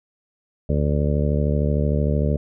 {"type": "harmonic tone", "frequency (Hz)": 73.2, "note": "D2", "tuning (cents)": -5, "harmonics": [1, 2, 3, 4, 5, 6, 7, 8], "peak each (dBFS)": [-21, -22, -26, -33, -33, -29, -32, -30], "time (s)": [0.69, 2.37], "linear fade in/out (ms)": 5, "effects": []}